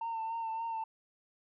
sine tone with vibrato, 905 Hz, A5, 48 cents sharp, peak -32 dBFS, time 0.01-0.84 s, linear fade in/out 5 ms, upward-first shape sine, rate 3.5 Hz, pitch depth 30 cents each way, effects tanh soft clip ceiling -32 dBFS

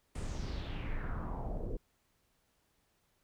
brown noise with low-pass filter sweep, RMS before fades -38 dBFS, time 0.15-1.77 s, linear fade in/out 5 ms, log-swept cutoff 9300 to 410 Hz, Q 3.2, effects pink hiss -75 dBFS RMS until 3.23 s

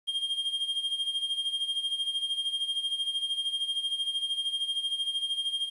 triangle tone with tremolo, 3217 Hz, G7, 44 cents sharp, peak -24 dBFS, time 0.07-5.7 s, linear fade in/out 20 ms, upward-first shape sine, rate 13 Hz, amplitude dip 70%, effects resampled to 32000 Hz + 10-bit

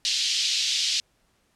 white band-pass noise, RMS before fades -25 dBFS, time 0.05-1 s, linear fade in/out 0 ms, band 3000 to 5300 Hz, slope 24 dB/octave, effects pink hiss -67 dBFS RMS until 1.55 s + low-pass 11000 Hz 12 dB/octave

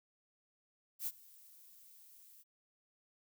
violet noise with ADSR envelope, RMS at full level -37 dBFS, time 0.99-2.44 s, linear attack 79 ms, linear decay 42 ms, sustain -23 dB, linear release 32 ms, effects none

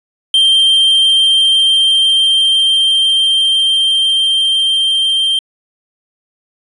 triangle tone with level ramp, 3157 Hz, G7, 12 cents sharp, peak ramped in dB -5 to -9 dBFS, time 0.34-5.39 s, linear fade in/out 2 ms, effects resampled to 24000 Hz

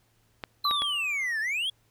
clicks, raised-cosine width 0.3 ms, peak -17 dBFS, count 3, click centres 0.438 / 0.711 / 0.82 s
triangle exponential two-way sweep, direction down then up, 4135 to 1700 to 3405 Hz, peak -25 dBFS, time 0.64-1.7 s, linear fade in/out 5 ms, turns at 1.4 s
sine tone with exponential decay, 1165 Hz, D6, 14 cents flat, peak -23 dBFS, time 0.65-1.39 s, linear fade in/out 2 ms, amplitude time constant 160 ms
effects added 112 Hz sine -68 dBFS peak until 1.9 s + pink hiss -68 dBFS RMS until 1.9 s

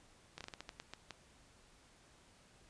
slowing click train, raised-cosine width 0.2 ms, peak -28 dBFS, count 10, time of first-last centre 0.38-1.107 s, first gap 27 ms, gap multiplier 1.26, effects pink hiss -65 dBFS RMS until 2.69 s + resampled to 22050 Hz

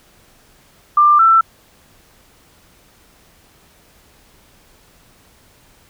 sine tone pair in turn, 1189 / 1334.6 Hz, D6 / E6, +21 / +21 cents, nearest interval major second, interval 200 cents, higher second, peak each -7 dBFS, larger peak neither, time 0.97-1.19 / 1.19-1.41 s, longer neither, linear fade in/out 5 ms, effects pink hiss -51 dBFS RMS until 5.89 s

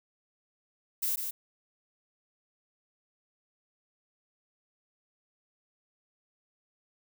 violet noise with echo, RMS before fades -30 dBFS, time 1.02-1.16 s, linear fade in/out 10 ms, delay 150 ms, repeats 1, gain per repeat -5 dB, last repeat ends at 1.31 s, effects none

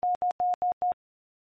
sine tone bursts at uneven times, 720 Hz, F#5, 47 cents flat, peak -22 dBFS, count 5, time 0.03-0.15 / 0.22-0.31 / 0.4-0.54 / 0.62-0.72 / 0.82-0.92 s, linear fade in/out 0 ms, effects MP3 32 kbps

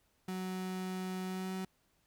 35% pulse tone with pitch glide, 185.8 to 188.07 Hz, F#3 to F#3, +7 to +29 cents, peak -35 dBFS, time 0.28-1.65 s, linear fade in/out 5 ms, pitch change +22 cents, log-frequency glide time 1.24-1.54 s, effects pink hiss -74 dBFS RMS until 2.06 s

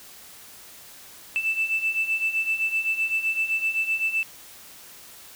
sine beating tone pair, 2641 / 2648.8 Hz, E7 / E7, +3 / +8 cents, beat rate 7.8 Hz, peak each -27 / -23 dBFS, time 1.36-4.23 s, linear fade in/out 0 ms, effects tanh soft clip ceiling -16 dBFS + white hiss -46 dBFS RMS until 5.35 s

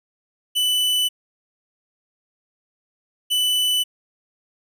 45% pulse tone pair in turn, 2989 / 2989 Hz, F#7 / F#7, +17 / +17 cents, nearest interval unison, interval 0 cents, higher neither, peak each -17 dBFS, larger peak neither, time 0.55-1.09 / 3.3-3.84 s, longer neither, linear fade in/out 20 ms, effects none

